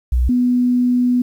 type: tone pair in turn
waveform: sine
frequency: 61.74 / 247 Hz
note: B1 / B3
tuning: 0 / 0 cents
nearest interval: 2 octaves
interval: 2400 cents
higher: second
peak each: -12 dBFS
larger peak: neither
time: 0.12-0.29 / 0.29-1.22 s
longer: second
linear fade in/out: 5 ms
effects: 8-bit